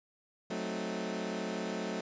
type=chord; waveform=20% pulse; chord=F# diminished seventh; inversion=none; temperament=equal; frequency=185 / 220 / 261.6 / 311.1 Hz; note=F#3 / A3 / C4 / Eb4; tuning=0 / 0 / 0 / 0 cents; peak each=-34 / -33 / -38 / -39 dBFS; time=0.5-2.01 s; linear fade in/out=5 ms; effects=resampled to 16000 Hz